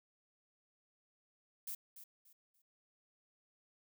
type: noise with echo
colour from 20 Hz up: violet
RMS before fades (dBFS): -43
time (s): 1.67-1.75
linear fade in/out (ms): 5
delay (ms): 290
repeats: 3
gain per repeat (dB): -11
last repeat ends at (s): 2.62
effects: none